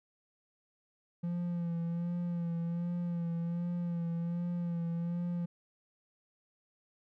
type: tone with vibrato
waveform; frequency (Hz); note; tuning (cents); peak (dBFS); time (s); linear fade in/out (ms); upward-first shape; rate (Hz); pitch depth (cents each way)
triangle; 171.4; F3; -32; -30; 1.23-5.46; 10; sine; 1.3; 34
effects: none